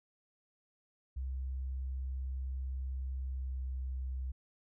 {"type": "tone with pitch glide", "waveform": "sine", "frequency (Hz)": [65.41, 64.73], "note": ["C2", "C2"], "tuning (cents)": [0, -18], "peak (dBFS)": -35, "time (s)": [1.16, 4.32], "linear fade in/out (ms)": 10, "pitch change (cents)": -18, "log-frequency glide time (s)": [3.27, 3.62], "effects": []}